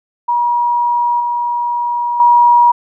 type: tone with level steps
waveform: sine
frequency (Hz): 958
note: A#5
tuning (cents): +47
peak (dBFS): -11 / -14 / -5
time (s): 0.28-2.72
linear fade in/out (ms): 10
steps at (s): 1.2 / 2.2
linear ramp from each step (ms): 2
effects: none